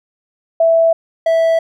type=tone pair in turn; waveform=sine / triangle; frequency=659.3 / 656.4 Hz; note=E5 / E5; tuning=0 / -8 cents; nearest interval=unison; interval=8 cents; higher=first; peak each=-8 dBFS; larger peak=neither; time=0.6-0.93 / 1.26-1.59 s; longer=neither; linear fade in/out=5 ms; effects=none